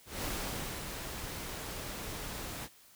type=noise with ADSR envelope; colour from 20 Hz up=pink; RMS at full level=-36 dBFS; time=0.05-2.69 s; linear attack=190 ms; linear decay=570 ms; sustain=-5 dB; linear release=51 ms; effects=white hiss -60 dBFS RMS until 2.95 s